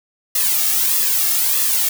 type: noise with flanger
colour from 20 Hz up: blue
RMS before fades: -17 dBFS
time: 0.35-1.89 s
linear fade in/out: 5 ms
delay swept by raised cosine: 1.3 to 2.04 ms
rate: 1.6 Hz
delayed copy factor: -0.9
effects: none